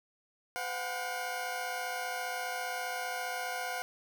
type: tone cluster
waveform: 20% pulse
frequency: 506 / 720 / 775 Hz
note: B4 / F#5 / G5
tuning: +42 / -47 / -20 cents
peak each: -37 / -31 / -38 dBFS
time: 0.56-3.82 s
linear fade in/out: 0 ms
effects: 10-bit